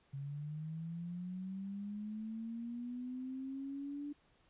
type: linear sweep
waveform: sine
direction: up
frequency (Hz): 136.2 to 292.3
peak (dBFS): -40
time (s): 0.13-4.13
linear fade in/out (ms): 10
effects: pink hiss -71 dBFS RMS until 4.49 s + resampled to 8000 Hz